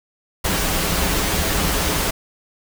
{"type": "noise with comb filter", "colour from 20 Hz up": "pink", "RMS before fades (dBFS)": -20, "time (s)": [0.44, 2.11], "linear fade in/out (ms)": 10, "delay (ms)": 8.4, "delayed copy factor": -0.55, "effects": []}